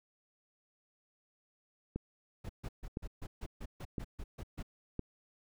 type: click train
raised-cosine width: 3 ms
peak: -23 dBFS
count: 4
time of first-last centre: 1.96-4.993 s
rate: 0.989 Hz
type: noise bursts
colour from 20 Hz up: brown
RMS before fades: -41 dBFS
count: 12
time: 2.44-4.628 s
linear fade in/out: 10 ms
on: 54 ms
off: 140 ms
effects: none